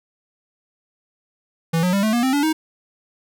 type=tone with pitch steps; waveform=square; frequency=164.81 / 180.77 / 198.27 / 217.5 / 238.5 / 261.6 / 287 / 314.7 Hz; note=E3 / F#3 / G3 / A3 / A#3 / C4 / D4 / D#4; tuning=0 / -40 / +20 / -20 / +40 / 0 / -40 / +20 cents; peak=-17 dBFS; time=1.73-2.53 s; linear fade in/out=10 ms; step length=100 ms; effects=none